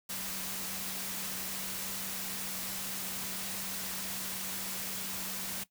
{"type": "tone in noise", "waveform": "sine", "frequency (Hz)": 190, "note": "F#3", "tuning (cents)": 46, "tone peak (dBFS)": -48, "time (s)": [0.09, 5.64], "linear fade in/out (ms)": 10, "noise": "white", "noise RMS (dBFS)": -38, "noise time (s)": [0.09, 5.64], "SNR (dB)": -13, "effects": ["noise-tail reverb RT60 0.1 s tail -17 dB re dry"]}